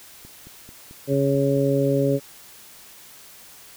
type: click train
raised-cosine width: 3 ms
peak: -31 dBFS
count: 7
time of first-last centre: 0.25-1.572 s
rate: 4.54 Hz
type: harmonic tone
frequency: 138.59 Hz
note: C#3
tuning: in tune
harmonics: 1 / 2 / 3 / 4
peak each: -23 / -23 / -23 / -23 dBFS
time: 1.07-2.2 s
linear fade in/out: 50 ms
effects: white hiss -46 dBFS RMS until 3.76 s